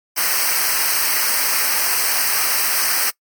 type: noise with comb filter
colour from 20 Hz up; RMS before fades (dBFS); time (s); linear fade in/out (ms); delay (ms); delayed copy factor
white; -18; 0.16-3.11; 20; 0.28; -0.9
effects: noise-tail reverb RT60 0.1 s tail -23 dB re dry + MP3 96 kbps